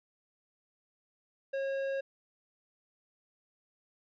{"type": "tone with tanh clipping", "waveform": "triangle", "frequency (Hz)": 544, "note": "C#5", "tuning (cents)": -33, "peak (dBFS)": -33, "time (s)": [1.53, 2.01], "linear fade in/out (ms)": 10, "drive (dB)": 15, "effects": []}